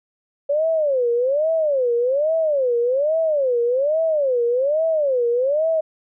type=tone with vibrato; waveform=sine; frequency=554.4 Hz; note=C#5; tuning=in tune; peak=-16 dBFS; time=0.49-5.81 s; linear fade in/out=10 ms; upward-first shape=sine; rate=1.2 Hz; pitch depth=280 cents each way; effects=none